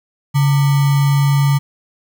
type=tone with sample-and-hold; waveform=sine; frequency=140.6 Hz; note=C#3; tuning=25 cents sharp; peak=-10 dBFS; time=0.34-1.59 s; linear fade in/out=20 ms; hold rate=1050 Hz; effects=none